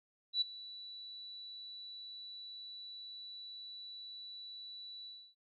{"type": "tone with ADSR envelope", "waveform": "sine", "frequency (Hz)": 3949, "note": "B7", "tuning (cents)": -1, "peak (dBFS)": -27, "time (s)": [0.33, 5.35], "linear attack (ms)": 83, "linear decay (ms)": 14, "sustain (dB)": -19, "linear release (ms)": 290, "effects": []}